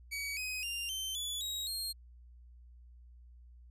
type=tone with pitch steps; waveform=sawtooth; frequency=2267 / 2515 / 2791 / 3097 / 3436 / 3813 / 4230 Hz; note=C#7 / D#7 / F7 / G7 / A7 / A#7 / C8; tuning=+38 / +18 / -2 / -22 / -42 / +38 / +18 cents; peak=-33 dBFS; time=0.11-1.93 s; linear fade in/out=20 ms; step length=260 ms; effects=added 60 Hz sine -53 dBFS peak until 3.7 s + resampled to 32000 Hz